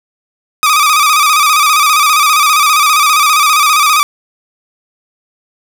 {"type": "tone with vibrato", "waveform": "sawtooth", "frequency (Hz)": 1205, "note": "D6", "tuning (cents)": 44, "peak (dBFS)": -3, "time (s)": [0.63, 4.03], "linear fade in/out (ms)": 0, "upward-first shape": "square", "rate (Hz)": 15, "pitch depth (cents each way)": 65, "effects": []}